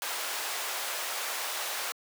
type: high-pass noise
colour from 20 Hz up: pink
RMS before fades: -34 dBFS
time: 0.02-1.92 s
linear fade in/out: 0 ms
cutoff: 690 Hz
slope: 12 dB/octave
effects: high-pass 400 Hz 12 dB/octave